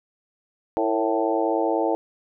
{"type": "harmonic tone with a mistuned harmonic", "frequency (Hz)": 110, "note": "A2", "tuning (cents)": 0, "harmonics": [3, 4, 5, 6, 7, 8], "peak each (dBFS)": [-25, -26, -27, -28, -28, -29], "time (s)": [0.77, 1.95], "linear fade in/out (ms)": 0, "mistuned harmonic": 4, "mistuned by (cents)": 54, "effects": []}